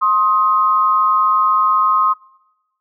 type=tone pair together; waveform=sine; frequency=1058 / 1258.2 Hz; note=C6 / D#6; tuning=+19 / +19 cents; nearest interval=minor third; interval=300 cents; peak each=-14 dBFS; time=0.01-2.14 s; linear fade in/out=20 ms; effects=noise-tail reverb RT60 1.0 s tail -23 dB re dry